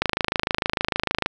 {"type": "click train", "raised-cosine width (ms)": 0.3, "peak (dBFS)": -4, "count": 34, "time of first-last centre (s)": [0.02, 1.261], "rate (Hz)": 26.6, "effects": []}